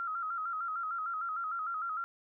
sine tone with vibrato, 1318.5 Hz, E6, in tune, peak -33 dBFS, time 0-2.04 s, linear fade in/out 0 ms, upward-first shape square, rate 6.6 Hz, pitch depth 72 cents each way, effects none

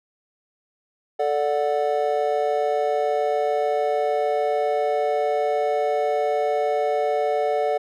triangle chord, D major, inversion second, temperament just, 440.5 / 587.3 / 734.2 Hz, A4 / D5 / F#5, +2 / 0 / -14 cents, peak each -22 dBFS, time 1.19-7.78 s, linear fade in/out 10 ms, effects none

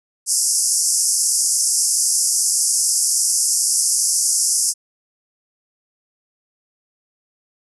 white band-pass noise, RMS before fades -18 dBFS, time 0.26-4.74 s, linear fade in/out 50 ms, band 5000 to 11000 Hz, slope 96 dB/octave, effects none

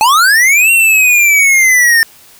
square linear two-way sweep, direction up then down, 831 to 2753 to 1798 Hz, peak -6 dBFS, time 0.01-2.03 s, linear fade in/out 0 ms, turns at 0.71 s, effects white hiss -41 dBFS RMS until 2.39 s

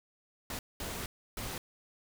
pink noise bursts at uneven times, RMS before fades -39 dBFS, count 3, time 0.5-0.59 / 0.8-1.06 / 1.37-1.58 s, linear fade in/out 2 ms, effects none

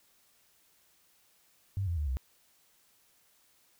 sine tone with pitch steps, 98 / 85.31 / 74.27 / 64.66 Hz, G2 / F2 / D2 / C2, 0 / -40 / +20 / -20 cents, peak -29 dBFS, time 1.77-2.17 s, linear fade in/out 0 ms, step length 100 ms, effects white hiss -67 dBFS RMS until 3.79 s

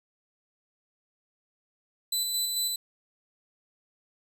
20% pulse tone with tremolo, 4000 Hz, B7, 21 cents sharp, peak -20 dBFS, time 2.12-2.76 s, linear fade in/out 5 ms, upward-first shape square, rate 4.5 Hz, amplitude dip 30%, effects none

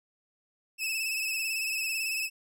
sawtooth tone with vibrato, 2608 Hz, E7, 19 cents flat, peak -26 dBFS, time 0.78-2.3 s, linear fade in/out 50 ms, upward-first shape sine, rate 18 Hz, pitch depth 46 cents each way, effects none

